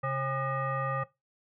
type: tone with frequency modulation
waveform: sine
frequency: 540 Hz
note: C#5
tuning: 45 cents flat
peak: -28 dBFS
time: 0.03-1.04 s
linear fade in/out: 10 ms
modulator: 675 Hz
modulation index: 1.5
effects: noise-tail reverb RT60 0.2 s tail -18 dB re dry